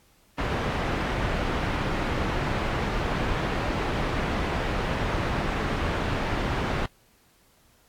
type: low-pass noise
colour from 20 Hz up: pink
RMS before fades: -27 dBFS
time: 0.38-6.86 s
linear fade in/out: 5 ms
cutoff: 2200 Hz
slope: 12 dB/octave
effects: pink hiss -61 dBFS RMS until 7.88 s + AAC 64 kbps